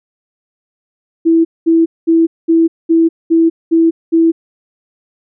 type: tone bursts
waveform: sine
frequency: 329 Hz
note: E4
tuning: 3 cents flat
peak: -6 dBFS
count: 8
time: 1.25-4.32 s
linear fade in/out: 20 ms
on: 200 ms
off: 210 ms
effects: none